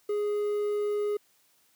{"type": "tone with quantisation", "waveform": "triangle", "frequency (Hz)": 415.3, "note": "G#4", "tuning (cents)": 0, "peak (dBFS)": -24, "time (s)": [0.09, 1.17], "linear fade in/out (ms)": 5, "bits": 9, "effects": ["white hiss -66 dBFS RMS until 1.75 s", "high-pass 100 Hz 12 dB/octave"]}